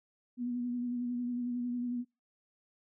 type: tone with vibrato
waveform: sine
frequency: 243.8 Hz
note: B3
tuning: 22 cents flat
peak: -32 dBFS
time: 0.37-2.05 s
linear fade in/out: 50 ms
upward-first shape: sine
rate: 11 Hz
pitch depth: 27 cents each way
effects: noise-tail reverb RT60 0.3 s tail -26 dB re dry